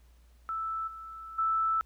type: tone with level steps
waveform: sine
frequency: 1318.5 Hz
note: E6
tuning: in tune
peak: -31 / -41 / -25 dBFS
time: 0.49-1.81 s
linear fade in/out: 0 ms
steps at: 0.87 / 1.38 s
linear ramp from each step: 10 ms
effects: added 59 Hz sine -56 dBFS peak until 1.85 s + pink hiss -69 dBFS RMS until 1.85 s